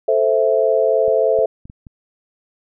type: chord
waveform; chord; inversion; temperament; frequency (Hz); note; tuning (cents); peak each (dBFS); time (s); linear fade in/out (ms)
sine; A minor; none; equal; 440 / 523.3 / 659.3; A4 / C5 / E5; 0 / 0 / 0; -17; 0.08-1.46; 5
type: clicks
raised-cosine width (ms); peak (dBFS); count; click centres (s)
5; -26; 5; 1.081 / 1.389 / 1.655 / 1.699 / 1.868
effects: none